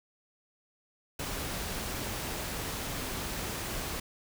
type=noise; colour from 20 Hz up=pink; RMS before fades=-36 dBFS; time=1.19-4 s; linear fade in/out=5 ms; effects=none